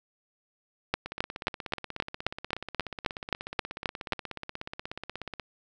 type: two click trains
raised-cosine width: 0.3 ms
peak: -20 / -9 dBFS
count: 73 / 13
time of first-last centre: 1.06-5.397 / 0.94-4.123 s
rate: 16.6 / 3.77 Hz
effects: none